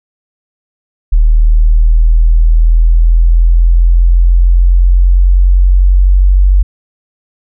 sine exponential sweep, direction up, 38.68 to 47.23 Hz, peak -3 dBFS, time 1.12-6.63 s, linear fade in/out 10 ms, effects none

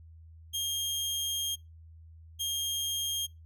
sawtooth tone pair in turn, 3224 / 3224 Hz, G7 / G7, +48 / +48 cents, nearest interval unison, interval 0 cents, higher neither, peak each -27 dBFS, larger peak neither, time 0.53-1.56 / 2.39-3.27 s, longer first, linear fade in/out 20 ms, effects noise-tail reverb RT60 0.2 s tail -22 dB re dry + added 81 Hz sine -49 dBFS peak until 3.45 s

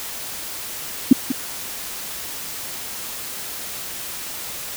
sine tone with echo, 260.3 Hz, C4, 9 cents flat, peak -3 dBFS, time 1.11-1.13 s, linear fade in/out 5 ms, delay 190 ms, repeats 1, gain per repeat -13 dB, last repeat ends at 1.32 s, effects white hiss -31 dBFS RMS until 4.76 s

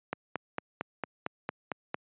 click train, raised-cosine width 0.5 ms, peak -16 dBFS, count 9, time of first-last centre 0.13-1.944 s, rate 4.41 Hz, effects high-pass 150 Hz 12 dB/octave + resampled to 8000 Hz

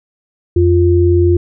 sine tone pair together, 87.3 / 349.2 Hz, F2 / F4, 0 / 0 cents, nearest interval 2 octaves, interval 2400 cents, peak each -10 dBFS, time 0.56-1.37 s, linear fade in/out 5 ms, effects none

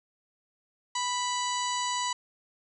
harmonic tone with a mistuned harmonic, 987.8 Hz, B5, in tune, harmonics 1 / 2 / 3 / 4 / 5 / 6 / 7 / 8, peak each -30 / -38 / -38 / -38 / -41 / -41 / -38 / -40 dBFS, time 0.95-2.13 s, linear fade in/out 5 ms, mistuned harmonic 5, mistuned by -81 cents, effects none

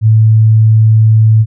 sine tone, 110 Hz, A2, in tune, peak -3 dBFS, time 0.01-1.46 s, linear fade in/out 50 ms, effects none

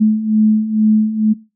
sine beating tone pair, 214.2 / 216.4 Hz, A3 / A3, -46 / -29 cents, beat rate 2.2 Hz, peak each -16 / -11 dBFS, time 0-1.34 s, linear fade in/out 20 ms, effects noise-tail reverb RT60 0.3 s tail -21 dB re dry

